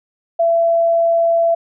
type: tone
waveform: sine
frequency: 671 Hz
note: E5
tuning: 31 cents sharp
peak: -11 dBFS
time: 0.39-1.55 s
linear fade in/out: 10 ms
effects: none